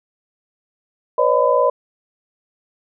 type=tone cluster; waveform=sine; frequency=494.2 / 552 / 609 / 1006 Hz; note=B4 / C#5 / D#5 / B5; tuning=+1 / -7 / -37 / +32 cents; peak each=-18 dBFS; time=1.18-1.7 s; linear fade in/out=5 ms; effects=none